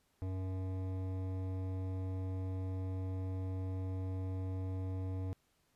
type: tone with hard clipping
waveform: sine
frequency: 93.8 Hz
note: F#2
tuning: 24 cents sharp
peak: -38 dBFS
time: 0.22-5.33 s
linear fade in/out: 0 ms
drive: 14 dB
effects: pink hiss -75 dBFS RMS until 5.75 s + resampled to 32000 Hz